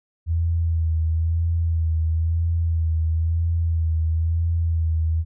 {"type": "tone with vibrato", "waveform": "sine", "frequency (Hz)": 82, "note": "E2", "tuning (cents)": -9, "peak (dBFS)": -18, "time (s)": [0.26, 5.25], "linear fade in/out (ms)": 50, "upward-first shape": "sine", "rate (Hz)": 1, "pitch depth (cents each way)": 37, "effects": []}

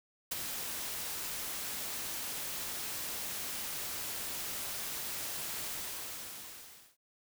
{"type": "noise with ADSR envelope", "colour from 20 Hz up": "white", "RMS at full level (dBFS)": -33, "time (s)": [0.31, 6.97], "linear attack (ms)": 10, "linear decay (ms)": 19, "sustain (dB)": -6, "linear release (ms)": 1300, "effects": []}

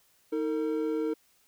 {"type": "tone pair together", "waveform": "triangle", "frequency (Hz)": [315.9, 454.2], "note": ["D#4", "A#4"], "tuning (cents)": [26, -45], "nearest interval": "tritone", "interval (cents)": 629, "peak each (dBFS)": -28, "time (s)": [0.32, 1.14], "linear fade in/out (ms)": 10, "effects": ["white hiss -66 dBFS RMS until 1.47 s"]}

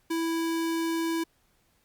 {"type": "tone", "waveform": "square", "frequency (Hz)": 329.6, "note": "E4", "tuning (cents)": 0, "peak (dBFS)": -27, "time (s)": [0.1, 1.24], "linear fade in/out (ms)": 10, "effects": ["pink hiss -68 dBFS RMS until 1.84 s", "Opus 48 kbps"]}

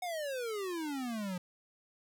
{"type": "exponential sweep", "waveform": "square", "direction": "down", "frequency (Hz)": [740, 175.6], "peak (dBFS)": -36, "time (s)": [0.02, 1.38], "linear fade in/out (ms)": 5, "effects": []}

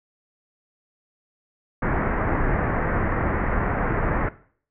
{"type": "low-pass noise", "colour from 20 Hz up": "pink", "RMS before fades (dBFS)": -23, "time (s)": [1.82, 4.29], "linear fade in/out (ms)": 5, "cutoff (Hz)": 2000, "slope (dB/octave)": 48, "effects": ["noise-tail reverb RT60 0.5 s tail -17 dB re dry"]}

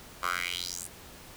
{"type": "tone with high-pass filter sweep", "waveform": "10% pulse", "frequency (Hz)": 88.5, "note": "F2", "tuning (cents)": 23, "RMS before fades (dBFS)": -34, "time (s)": [0.22, 0.88], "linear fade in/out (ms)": 20, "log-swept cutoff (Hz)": [1000, 9500], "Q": 3.7, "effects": ["pink hiss -49 dBFS RMS until 1.36 s"]}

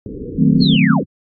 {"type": "low-pass noise", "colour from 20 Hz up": "white", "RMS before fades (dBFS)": -28, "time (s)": [0.06, 0.76], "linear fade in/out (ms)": 2, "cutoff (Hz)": 480, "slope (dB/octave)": 96}
{"type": "chord", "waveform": "sine", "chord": "D# diminished seventh", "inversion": "none", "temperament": "equal", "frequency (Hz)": [155.56, 185, 220, 261.6], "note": ["D#3", "F#3", "A3", "C4"], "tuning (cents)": [0, 0, 0, 0], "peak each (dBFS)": -16, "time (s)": [0.36, 1.02], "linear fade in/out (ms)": 50}
{"type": "linear sweep", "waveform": "sine", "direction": "down", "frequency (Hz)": [4435, 98], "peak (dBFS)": -19, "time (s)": [0.61, 1.04], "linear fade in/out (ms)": 10}
{"effects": ["AAC 32 kbps"]}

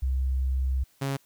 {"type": "tone pair in turn", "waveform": ["sine", "sawtooth"], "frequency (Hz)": [65.41, 137.32], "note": ["C2", "C#3"], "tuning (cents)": [0, -16], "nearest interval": "octave + minor second", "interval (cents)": 1284, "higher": "second", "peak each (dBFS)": -23, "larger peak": "neither", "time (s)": [[0.02, 0.84], [1.01, 1.17]], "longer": "first", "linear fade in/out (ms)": 10, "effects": ["white hiss -63 dBFS RMS until 1.25 s"]}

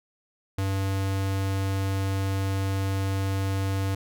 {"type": "tone", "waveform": "square", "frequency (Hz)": 97, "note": "G2", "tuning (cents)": -18, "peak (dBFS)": -25, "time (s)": [0.58, 3.95], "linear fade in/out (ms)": 5, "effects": []}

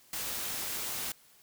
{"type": "noise", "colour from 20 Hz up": "white", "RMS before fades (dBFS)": -36, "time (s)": [0.13, 1.12], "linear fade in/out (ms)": 2, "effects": ["white hiss -61 dBFS RMS until 1.42 s"]}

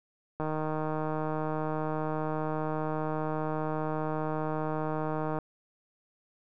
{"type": "click train", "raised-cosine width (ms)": 1, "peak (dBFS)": -19, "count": 774, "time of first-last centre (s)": [0.4, 5.387], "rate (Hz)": 155, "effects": []}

